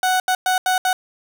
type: tone bursts at uneven times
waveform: 30% pulse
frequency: 742 Hz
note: F#5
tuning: 5 cents sharp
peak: -13 dBFS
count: 5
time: 0.03-0.2 / 0.28-0.35 / 0.46-0.58 / 0.66-0.78 / 0.85-0.93 s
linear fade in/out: 2 ms
effects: none